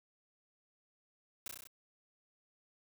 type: noise with echo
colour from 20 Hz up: white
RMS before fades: -42 dBFS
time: 1.46-1.48 s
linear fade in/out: 2 ms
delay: 32 ms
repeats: 6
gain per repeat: -2 dB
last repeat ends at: 1.672 s
effects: none